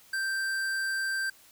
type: tone with tanh clipping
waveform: sine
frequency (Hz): 1568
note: G6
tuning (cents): 0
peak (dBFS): -30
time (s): 0.13-1.3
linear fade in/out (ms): 5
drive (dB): 17
effects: white hiss -57 dBFS RMS until 1.51 s